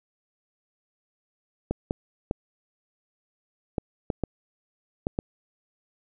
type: clicks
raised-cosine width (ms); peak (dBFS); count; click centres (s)
2; -12; 8; 1.71 / 1.909 / 2.311 / 3.782 / 4.102 / 4.237 / 5.069 / 5.189
effects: none